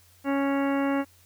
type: harmonic tone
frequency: 277.2 Hz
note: C#4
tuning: in tune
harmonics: 1 / 2 / 3 / 4 / 5 / 6 / 7 / 8 / 10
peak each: -24 / -30 / -34 / -36 / -38 / -40 / -41 / -42 / -44 dBFS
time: 0.24-1.05 s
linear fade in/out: 50 ms
effects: added 89 Hz sine -59 dBFS peak until 1.25 s + white hiss -59 dBFS RMS until 1.25 s